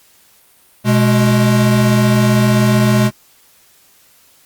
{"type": "tone pair together", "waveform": "square", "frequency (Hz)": [123, 210.2], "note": ["B2", "G#3"], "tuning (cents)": [-7, 21], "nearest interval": "major sixth", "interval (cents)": 928, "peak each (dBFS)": -13, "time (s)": [0.84, 3.11], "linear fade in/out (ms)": 50, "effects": ["white hiss -50 dBFS RMS until 4.45 s", "Opus 48 kbps"]}